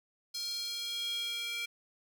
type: tone with high-pass filter sweep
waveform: square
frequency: 467.7 Hz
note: A#4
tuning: 6 cents sharp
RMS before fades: -37 dBFS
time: 0.34-1.66 s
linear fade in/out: 10 ms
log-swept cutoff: 4500 to 2600 Hz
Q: 5.4
effects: none